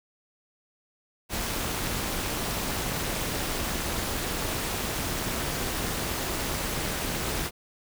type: noise with amplitude modulation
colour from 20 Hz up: pink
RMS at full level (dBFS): -27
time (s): 1.29-7.51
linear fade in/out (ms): 50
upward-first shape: sine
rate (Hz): 290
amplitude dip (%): 70
effects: none